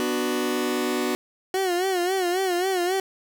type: chord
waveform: sawtooth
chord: B minor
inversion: none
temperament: just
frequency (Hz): 246.9 / 296.3 / 370.4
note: B3 / D4 / F#4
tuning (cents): 0 / +15 / +2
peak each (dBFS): -23 / -25 / -22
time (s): 0-1.15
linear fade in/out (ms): 0
type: tone with vibrato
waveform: 30% pulse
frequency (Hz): 366.6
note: F#4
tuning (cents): -16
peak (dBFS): -19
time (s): 1.54-3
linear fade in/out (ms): 2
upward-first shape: sine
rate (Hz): 3.7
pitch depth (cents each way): 92
effects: none